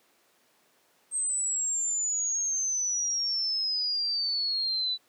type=exponential sweep; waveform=sine; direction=down; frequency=8372 to 3951 Hz; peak=-26 dBFS; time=1.11-4.98 s; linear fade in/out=50 ms; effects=pink hiss -65 dBFS RMS until 5.08 s + high-pass 300 Hz 12 dB/octave